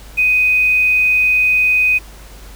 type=tone with quantisation; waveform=sine; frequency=2500 Hz; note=D#7; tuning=8 cents sharp; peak=-10 dBFS; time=0.17-1.99 s; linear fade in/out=20 ms; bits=6; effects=added 50 Hz sine -35 dBFS peak until 2.55 s + pink hiss -41 dBFS RMS until 2.55 s